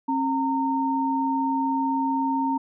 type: tone pair together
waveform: sine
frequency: 269.3 / 917.9 Hz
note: C#4 / A#5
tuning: -50 / -27 cents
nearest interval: octave + major sixth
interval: 2123 cents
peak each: -24 / -24 dBFS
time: 0.08-2.58 s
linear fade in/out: 10 ms
effects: none